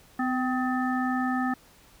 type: harmonic tone with a mistuned harmonic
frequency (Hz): 253.6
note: B3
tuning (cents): +46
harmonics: 1 / 3 / 5 / 7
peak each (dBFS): -26 / -31 / -33 / -34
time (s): 0.19-1.54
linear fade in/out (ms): 5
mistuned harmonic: 3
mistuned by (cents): +35
effects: pink hiss -56 dBFS RMS until 2 s